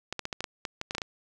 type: clicks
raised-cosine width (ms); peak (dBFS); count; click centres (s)
0.2; -15; 12; 0.126 / 0.193 / 0.254 / 0.328 / 0.406 / 0.442 / 0.652 / 0.814 / 0.909 / 0.95 / 0.982 / 1.018
effects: none